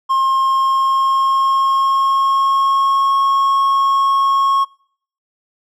triangle tone with pitch glide, 1068 to 1093 Hz, C6 to C#6, +35 to -25 cents, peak -10 dBFS, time 0.09-4.65 s, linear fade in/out 20 ms, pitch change +40 cents, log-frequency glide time 0.4-3.17 s, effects noise-tail reverb RT60 0.6 s tail -25 dB re dry

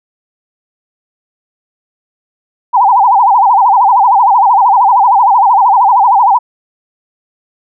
sine tone with vibrato, 880 Hz, A5, in tune, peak -4 dBFS, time 2.73-6.39 s, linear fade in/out 20 ms, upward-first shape sine, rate 13 Hz, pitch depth 230 cents each way, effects none

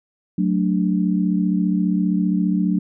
sine chord, D major, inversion first, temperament equal, 185 / 220 / 293.7 Hz, F#3 / A3 / D4, 0 / 0 / 0 cents, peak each -18 / -23 / -23 dBFS, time 0.38-2.79 s, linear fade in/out 5 ms, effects none

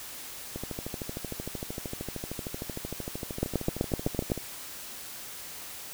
two click trains, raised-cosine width 2 ms, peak -12 / -21 dBFS, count 8 / 51, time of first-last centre 3.43-4.318 / 0.56-4.377 s, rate 7.88 / 13.1 Hz, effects white hiss -42 dBFS RMS until 5.93 s

